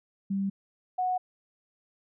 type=tone pair in turn; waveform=sine; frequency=196 / 735.5 Hz; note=G3 / F#5; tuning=0 / -11 cents; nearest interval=octave + major seventh; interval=2289 cents; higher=second; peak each=-26 / -25 dBFS; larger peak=second; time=0.3-0.5 / 0.98-1.18 s; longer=neither; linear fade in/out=10 ms; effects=none